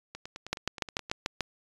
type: two click trains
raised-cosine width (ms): 0.2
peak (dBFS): -23 / -11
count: 10 / 7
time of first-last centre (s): 0.15-1.098 / 0.53-1.407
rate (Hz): 9.49 / 6.84
effects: resampled to 24000 Hz